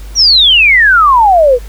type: exponential sweep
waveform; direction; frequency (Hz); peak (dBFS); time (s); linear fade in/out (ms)
sine; down; 5880 to 467.7; -3; 0.15-1.59; 50
effects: added 50 Hz sine -24 dBFS peak until 1.68 s + pink hiss -38 dBFS RMS until 1.68 s